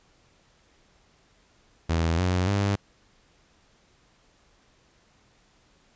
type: tone with pitch steps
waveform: sawtooth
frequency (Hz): 82.41 / 90.91 / 100.29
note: E2 / F#2 / G2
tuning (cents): 0 / -30 / +40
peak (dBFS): -18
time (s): 1.89-2.76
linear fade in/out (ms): 10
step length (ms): 290
effects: pink hiss -62 dBFS RMS until 5.95 s + resampled to 16000 Hz